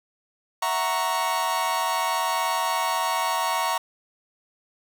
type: chord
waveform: 40% pulse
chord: F# dominant seventh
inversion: third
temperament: equal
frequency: 659.3 / 740 / 932.3 / 1108.7 Hz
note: E5 / F#5 / A#5 / C#6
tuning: 0 / 0 / 0 / 0 cents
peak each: -31 / -30 / -25 / -27 dBFS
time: 0.62-3.78 s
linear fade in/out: 5 ms
effects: none